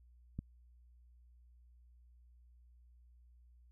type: click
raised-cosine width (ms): 5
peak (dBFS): -27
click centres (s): 0.39
effects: added 60 Hz sine -60 dBFS peak until 3.71 s